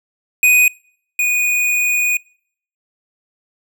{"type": "tone pair in turn", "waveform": "square", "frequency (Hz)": [2489, 2469], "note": ["D#7", "D#7"], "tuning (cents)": [0, -14], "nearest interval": "unison", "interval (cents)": 14, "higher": "first", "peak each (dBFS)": [-9, -14], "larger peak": "first", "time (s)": [[0.43, 0.68], [1.19, 2.17]], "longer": "second", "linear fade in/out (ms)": 2, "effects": ["noise-tail reverb RT60 0.6 s tail -26 dB re dry"]}